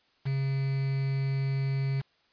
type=tone with quantisation; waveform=triangle; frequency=135.6 Hz; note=C#3; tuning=38 cents flat; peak=-24 dBFS; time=0.25-2.02 s; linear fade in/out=20 ms; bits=7; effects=white hiss -67 dBFS RMS until 2.32 s + resampled to 11025 Hz